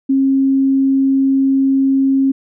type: tone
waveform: sine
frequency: 270 Hz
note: C#4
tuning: 45 cents flat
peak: -10 dBFS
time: 0.09-2.32 s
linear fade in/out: 10 ms
effects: none